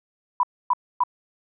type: tone bursts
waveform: sine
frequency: 990 Hz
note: B5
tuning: 4 cents sharp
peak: -16 dBFS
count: 3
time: 0.4-1.036 s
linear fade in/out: 2 ms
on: 32 ms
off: 270 ms
effects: none